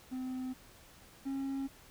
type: tone pair in turn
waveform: triangle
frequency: 257 / 271.7 Hz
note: C4 / C#4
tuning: -31 / -35 cents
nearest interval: minor second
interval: 96 cents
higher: second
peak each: -34 / -32 dBFS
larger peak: second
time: 0.11-0.54 / 1.25-1.68 s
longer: neither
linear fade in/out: 20 ms
effects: pink hiss -58 dBFS RMS until 1.9 s